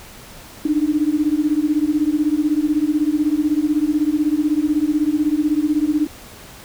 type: beating tone pair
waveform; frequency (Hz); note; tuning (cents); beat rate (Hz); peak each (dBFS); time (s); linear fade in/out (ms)
sine; 293.7 / 309.7; D4 / D#4; 0 / -8; 16; -18; 0.65-6.07; 5
effects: pink hiss -40 dBFS RMS until 6.64 s